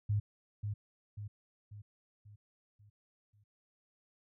sine tone with echo, 103.83 Hz, G#2, in tune, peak -28 dBFS, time 0.09-0.2 s, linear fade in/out 10 ms, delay 540 ms, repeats 6, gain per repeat -6 dB, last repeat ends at 3.44 s, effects none

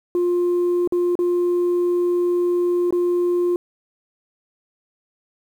sine tone with dropouts, 352.5 Hz, F4, 16 cents sharp, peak -14 dBFS, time 0.15-3.56 s, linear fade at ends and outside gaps 1 ms, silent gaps 0.875-0.923 / 1.154-1.19 / 2.907-2.925 s, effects tanh soft clip ceiling -15 dBFS + 8-bit

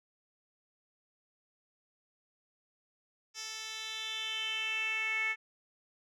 10% pulse tone with band-pass filter sweep, 440 Hz, A4, in tune, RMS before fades -36 dBFS, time 3.34-5.36 s, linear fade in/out 50 ms, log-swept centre 5000 to 2100 Hz, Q 5.4, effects none

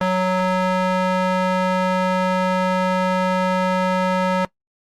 square tone with band-pass filter, 185 Hz, F#3, in tune, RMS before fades -19 dBFS, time 0.01-4.45 s, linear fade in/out 2 ms, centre 940 Hz, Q 0.76, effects noise-tail reverb RT60 0.1 s tail -21 dB re dry + Opus 24 kbps

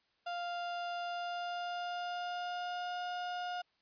35% pulse tone with pitch glide, 698.5 to 714.8 Hz, F5 to F5, 0 to +40 cents, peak -35 dBFS, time 0.26-3.62 s, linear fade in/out 10 ms, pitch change +40 cents, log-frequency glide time 1.02-3.01 s, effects white hiss -75 dBFS RMS until 3.81 s + resampled to 11025 Hz

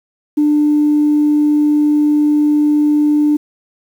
sine tone, 297.6 Hz, D4, 23 cents sharp, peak -8 dBFS, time 0.37-3.37 s, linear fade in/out 10 ms, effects tanh soft clip ceiling -5 dBFS + 7-bit

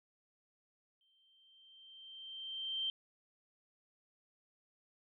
sine tone with exponential growth, 3136 Hz, G7, in tune, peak -33 dBFS, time 1.01-2.9 s, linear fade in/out 1 ms, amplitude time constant 410 ms, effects none

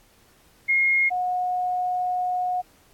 sine tone pair in turn, 2146 / 726.6 Hz, C7 / F#5, +43 / -32 cents, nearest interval octave + perfect fifth, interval 1875 cents, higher first, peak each -17 / -22 dBFS, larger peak first, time 0.68-1.1 / 1.1-2.62 s, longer second, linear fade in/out 20 ms, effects pink hiss -58 dBFS RMS until 2.93 s + AAC 64 kbps

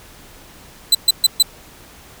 sawtooth tone bursts, 4017 Hz, B7, 29 cents sharp, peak -5 dBFS, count 4, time 0.92-1.426 s, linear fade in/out 5 ms, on 29 ms, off 130 ms, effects pink hiss -43 dBFS RMS until 2.2 s

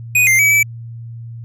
square tone with pitch steps, 2484 / 2096 / 2281 / 2306 Hz, D#7 / C7 / C#7 / D7, -3 / +2 / +49 / -32 cents, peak -10 dBFS, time 0.15-0.63 s, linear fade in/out 5 ms, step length 120 ms, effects added 116 Hz sine -28 dBFS peak until 1.44 s

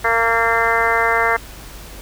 harmonic tone with a mistuned harmonic, 229.5 Hz, A#3, 27 cents flat, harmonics 2 / 3 / 4 / 5 / 6 / 7 / 8 / 9, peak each -22 / -22 / -22 / -22 / -22 / -22 / -22 / -22 dBFS, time 0.04-1.37 s, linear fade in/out 10 ms, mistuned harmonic 8, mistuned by -18 cents, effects added 50 Hz sine -37 dBFS peak until 2.01 s + pink hiss -38 dBFS RMS until 2.01 s

